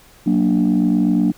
sine chord, Gb augmented, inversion none, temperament equal, 185 / 233.1 / 293.7 Hz, Gb3 / Bb3 / D4, 0 / 0 / 0 cents, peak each -16 dBFS, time 0.26-1.32 s, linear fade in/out 10 ms, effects tanh soft clip ceiling -8 dBFS + pink hiss -48 dBFS RMS until 1.37 s

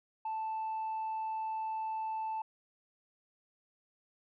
sine tone, 880 Hz, A5, in tune, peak -32 dBFS, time 0.25-2.42 s, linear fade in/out 5 ms, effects tanh soft clip ceiling -32 dBFS

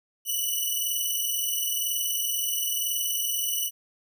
5% pulse tone pair together, 2953 / 2974 Hz, F#7 / F#7, -4 / +8 cents, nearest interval unison, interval 12 cents, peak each -19 / -21 dBFS, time 0.25-3.71 s, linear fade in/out 50 ms, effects none

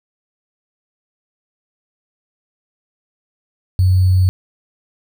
sine tone with sample-and-hold, 92.5 Hz, F#2, in tune, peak -9 dBFS, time 3.79-4.29 s, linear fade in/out 0 ms, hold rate 4410 Hz, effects none

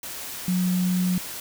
sine tone in noise, 181.6 Hz, F#3, 32 cents flat, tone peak -20 dBFS, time 0.48-1.18 s, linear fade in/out 2 ms, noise white, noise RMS -35 dBFS, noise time 0.03-1.4 s, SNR +12 dB, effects none

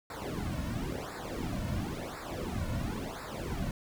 brown noise with flanger, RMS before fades -36 dBFS, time 0.1-3.71 s, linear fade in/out 2 ms, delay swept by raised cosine 0.32 to 2.52 ms, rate 0.96 Hz, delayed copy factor -0.95, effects none

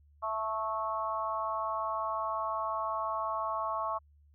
harmonic tone with a mistuned harmonic, 220 Hz, A3, in tune, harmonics 3 / 4 / 5 / 6, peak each -37 / -38 / -33 / -42 dBFS, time 0.22-3.99 s, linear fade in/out 20 ms, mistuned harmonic 6, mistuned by -19 cents, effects added 73 Hz sine -59 dBFS peak until 4.34 s

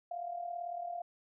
sine tone with amplitude modulation, 697 Hz, F5, 4 cents flat, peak -34 dBFS, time 0.11-1.02 s, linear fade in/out 5 ms, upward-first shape sine, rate 38 Hz, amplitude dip 65%, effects none

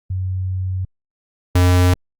sine / square tone pair in turn, 93.1 / 89.79 Hz, F#2 / F2, +11 / +49 cents, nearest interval minor second, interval 62 cents, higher first, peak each -19 / -11 dBFS, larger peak second, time 0.1-0.85 / 1.55-1.94 s, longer first, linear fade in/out 5 ms, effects Opus 48 kbps

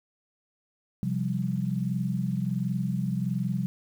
sine chord, C suspended fourth, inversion none, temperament equal, 130.81 / 174.61 / 196 Hz, C3 / F3 / G3, 0 / 0 / 0 cents, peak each -30 dBFS, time 1.03-3.66 s, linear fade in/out 0 ms, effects 9-bit

